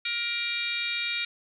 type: harmonic tone with a mistuned harmonic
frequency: 472 Hz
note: A#4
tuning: 22 cents sharp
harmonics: 3 / 4 / 5 / 6 / 7 / 8 / 9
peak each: -38 / -40 / -30 / -40 / -41 / -34 / -41 dBFS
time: 0.05-1.25 s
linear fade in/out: 5 ms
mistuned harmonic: 8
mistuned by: -15 cents
effects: none

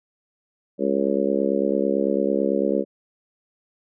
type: harmonic tone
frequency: 69 Hz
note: C#2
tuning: 7 cents flat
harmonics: 3 / 4 / 5 / 6 / 7 / 8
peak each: -26 / -26 / -26 / -26 / -26 / -26 dBFS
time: 0.78-2.85 s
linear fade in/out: 50 ms
effects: none

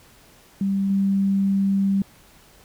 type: tone with level steps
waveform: sine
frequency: 196 Hz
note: G3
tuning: in tune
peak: -19 / -17 dBFS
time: 0.61-2.02 s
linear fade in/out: 2 ms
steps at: 0.9 s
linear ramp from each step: 2 ms
effects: pink hiss -52 dBFS RMS until 2.64 s

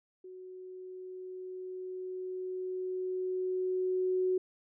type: tone with level ramp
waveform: sine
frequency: 370 Hz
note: F#4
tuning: in tune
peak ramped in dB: -45 to -26 dBFS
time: 0.24-4.38 s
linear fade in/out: 5 ms
effects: none

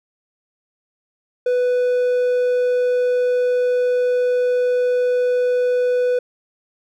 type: tone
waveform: triangle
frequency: 495.7 Hz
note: B4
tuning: 6 cents sharp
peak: -13 dBFS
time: 1.46-6.19 s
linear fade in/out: 5 ms
effects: none

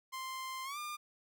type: tone with pitch glide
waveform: sawtooth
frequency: 1046.5 to 1202.1 Hz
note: C6 to D6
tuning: 0 to +40 cents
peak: -36 dBFS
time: 0.12-0.97 s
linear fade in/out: 20 ms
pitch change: +240 cents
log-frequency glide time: 0.64-0.78 s
effects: none

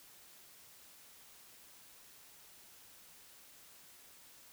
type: silence
effects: white hiss -59 dBFS RMS until 4.52 s

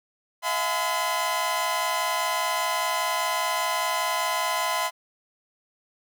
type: tone cluster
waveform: sawtooth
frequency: 647 / 712 / 844 / 1016 Hz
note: E5 / F5 / G#5 / B5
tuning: -32 / +33 / +28 / +49 cents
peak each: -28 / -28 / -30 / -22 dBFS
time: 0.42-4.91 s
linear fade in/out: 50 ms
effects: none

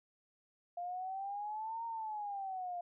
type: exponential two-way sweep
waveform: sine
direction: up then down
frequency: 695 to 928 to 695 Hz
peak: -38 dBFS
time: 0.77-2.81 s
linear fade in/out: 5 ms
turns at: 1.85 s
effects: none

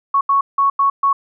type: tone bursts at uneven times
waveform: sine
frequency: 1108.7 Hz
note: C#6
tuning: in tune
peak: -11 dBFS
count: 5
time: 0.14-0.21 / 0.29-0.41 / 0.58-0.7 / 0.79-0.9 / 1.03-1.13 s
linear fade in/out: 5 ms
effects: none

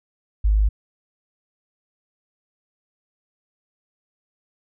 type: tone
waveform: sine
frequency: 52 Hz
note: G#1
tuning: 3 cents sharp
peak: -14 dBFS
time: 0.44-0.69 s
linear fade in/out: 10 ms
effects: none

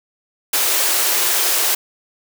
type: high-pass noise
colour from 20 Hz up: white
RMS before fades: -17 dBFS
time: 0.53-1.75 s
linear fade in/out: 5 ms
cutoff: 320 Hz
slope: 48 dB/octave
effects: none

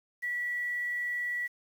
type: tone with quantisation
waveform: sine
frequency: 1947 Hz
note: B6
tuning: 25 cents flat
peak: -30 dBFS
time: 0.22-1.48 s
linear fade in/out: 20 ms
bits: 9
effects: none

